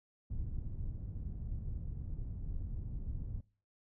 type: low-pass noise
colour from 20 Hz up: pink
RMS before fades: -40 dBFS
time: 0.3-3.41 s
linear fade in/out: 5 ms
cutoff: 110 Hz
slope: 12 dB/octave
effects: noise-tail reverb RT60 0.4 s tail -21 dB re dry